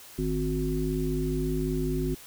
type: harmonic tone with a mistuned harmonic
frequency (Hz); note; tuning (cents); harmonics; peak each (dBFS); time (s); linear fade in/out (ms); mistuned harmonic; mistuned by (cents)
52; G#1; +3; 1 / 3 / 5 / 7; -31 / -31 / -31 / -31; 0.18-2.15; 10; 3; -15
effects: white hiss -48 dBFS RMS until 2.26 s